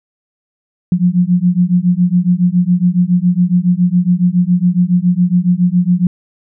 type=beating tone pair; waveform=sine; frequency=174.61 / 181.81 Hz; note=F3 / F#3; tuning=0 / -30 cents; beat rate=7.2 Hz; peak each=-12 dBFS; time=0.92-6.07 s; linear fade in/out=2 ms; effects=none